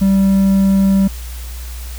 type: tone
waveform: triangle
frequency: 194.4 Hz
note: G3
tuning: 14 cents flat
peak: -7 dBFS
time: 0.01-1.08 s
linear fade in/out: 10 ms
effects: added 60 Hz sine -25 dBFS peak until 1.98 s + white hiss -36 dBFS RMS until 1.98 s